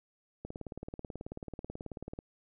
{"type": "click train", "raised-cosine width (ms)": 2, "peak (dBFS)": -27, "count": 33, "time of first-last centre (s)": [0.45, 2.189], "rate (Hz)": 18.4, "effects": []}